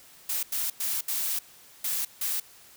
blue noise bursts at uneven times, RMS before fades -29 dBFS, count 6, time 0.29-0.43 / 0.52-0.7 / 0.8-1.01 / 1.08-1.39 / 1.84-2.05 / 2.21-2.4 s, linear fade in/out 5 ms, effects white hiss -53 dBFS RMS until 2.76 s

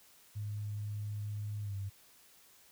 sine tone with pitch glide, 104.4 to 98.65 Hz, G#2 to G2, +10 to +11 cents, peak -36 dBFS, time 0.35-1.9 s, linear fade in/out 20 ms, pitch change -99 cents, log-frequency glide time 1.62-1.74 s, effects white hiss -62 dBFS RMS until 2.71 s

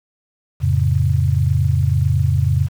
sine chord, F augmented, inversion none, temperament just, 87.31 / 109.13 / 136.42 Hz, F2 / A2 / C#3, 0 / -14 / -27 cents, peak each -17 / -19 / -17 dBFS, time 0.6-2.69 s, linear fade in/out 50 ms, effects 7-bit

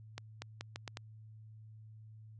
accelerating click train, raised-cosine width 0.2 ms, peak -24 dBFS, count 6, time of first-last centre 0.18-0.971 s, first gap 240 ms, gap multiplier 0.79, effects added 109 Hz sine -51 dBFS peak until 2.39 s + resampled to 22050 Hz

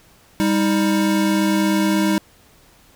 square tone pair together, 199.3 / 315.8 Hz, G3 / D#4, +29 / +26 cents, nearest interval minor sixth, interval 797 cents, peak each -19 / -19 dBFS, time 0.4-2.18 s, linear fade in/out 0 ms, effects pink hiss -52 dBFS RMS until 2.95 s

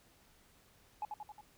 sine tone with echo, 843 Hz, G#5, 26 cents sharp, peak -34 dBFS, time 1.02-1.05 s, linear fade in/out 2 ms, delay 90 ms, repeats 4, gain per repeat -4 dB, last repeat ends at 1.41 s, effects tanh soft clip ceiling -32 dBFS + pink hiss -66 dBFS RMS until 1.57 s

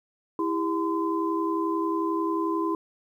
sine tone cluster, 329.2 / 400.4 / 1024 Hz, E4 / G4 / C6, -2 / +37 / -38 cents, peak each -26 / -31 / -29 dBFS, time 0.39-2.75 s, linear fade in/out 2 ms, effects 10-bit

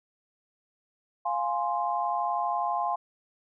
sine chord, F minor, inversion none, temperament equal, 698.5 / 830.6 / 1046.5 Hz, F5 / Ab5 / C6, 0 / 0 / 0 cents, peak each -30 dBFS, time 1.25-2.96 s, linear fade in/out 10 ms, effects none

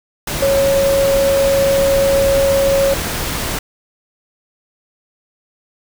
sine tone in noise, 550 Hz, C#5, 14 cents flat, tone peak -11 dBFS, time 0.42-2.94 s, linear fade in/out 5 ms, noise pink, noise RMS -21 dBFS, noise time 0.27-3.59 s, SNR +7 dB, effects none

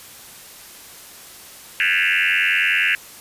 sine tone with frequency modulation, 2189 Hz, C#7, 22 cents flat, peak -15 dBFS, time 1.8-2.95 s, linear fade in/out 0 ms, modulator 90.2 Hz, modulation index 7.1, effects white hiss -41 dBFS RMS until 3.2 s + resampled to 32000 Hz

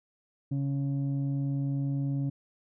sine tone pair together, 138.6 / 277.2 Hz, C#3 / C#4, 0 / 0 cents, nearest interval octave, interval 1200 cents, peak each -26 / -31 dBFS, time 0.51-2.3 s, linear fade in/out 10 ms, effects tanh soft clip ceiling -24 dBFS

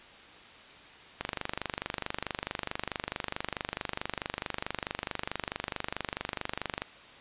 click train, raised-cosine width 0.3 ms, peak -15 dBFS, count 139, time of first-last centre 1.21-6.82 s, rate 24.6 Hz, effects white hiss -51 dBFS RMS until 7.2 s + resampled to 8000 Hz

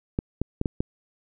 clicks, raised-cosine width 3 ms, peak -11 dBFS, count 5, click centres 0.189 / 0.416 / 0.614 / 0.658 / 0.805 s, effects none

